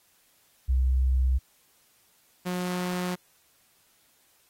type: tone pair in turn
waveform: sine / sawtooth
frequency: 64.4 / 180.11 Hz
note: C2 / F#3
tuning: -27 / -46 cents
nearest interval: octave + tritone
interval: 1781 cents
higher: second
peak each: -20 / -24 dBFS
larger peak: first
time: 0.68-1.39 / 2.45-3.16 s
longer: neither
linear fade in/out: 20 ms
effects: white hiss -64 dBFS RMS until 4.49 s + AAC 48 kbps